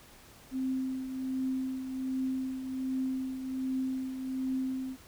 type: tone with tremolo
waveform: sine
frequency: 261.3 Hz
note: C4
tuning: 2 cents flat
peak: -28 dBFS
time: 0.51-4.97 s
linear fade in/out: 50 ms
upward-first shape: triangle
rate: 1.3 Hz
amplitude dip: 60%
effects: pink hiss -55 dBFS RMS until 5.07 s